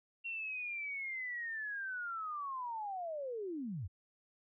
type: linear sweep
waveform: sine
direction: down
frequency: 2747 to 74.2 Hz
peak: -38 dBFS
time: 0.24-3.88 s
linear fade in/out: 20 ms
effects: none